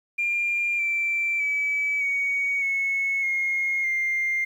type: tone with pitch steps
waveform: sine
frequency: 2396 / 2344 / 2293 / 2243 / 2195 / 2147 / 2100 Hz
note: D7 / D7 / D7 / C#7 / C#7 / C7 / C7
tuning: +34 / -4 / -42 / +20 / -18 / +44 / +6 cents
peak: -21 dBFS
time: 0.18-4.45 s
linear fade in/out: 10 ms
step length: 610 ms
effects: tanh soft clip ceiling -17 dBFS + 9-bit